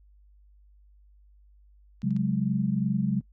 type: clicks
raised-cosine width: 0.2 ms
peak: -35 / -39 / -33 dBFS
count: 3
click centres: 2.019 / 2.107 / 2.165 s
type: chord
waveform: sine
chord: C# suspended fourth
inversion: none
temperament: equal with one note detuned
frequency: 135.9 / 185 / 207.7 Hz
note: C#3 / F#3 / G#3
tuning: -34 / 0 / 0 cents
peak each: -29 / -27 / -27 dBFS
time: 2.03-3.21 s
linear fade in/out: 10 ms
effects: noise-tail reverb RT60 0.1 s tail -22 dB re dry + added 50 Hz sine -54 dBFS peak until 3.32 s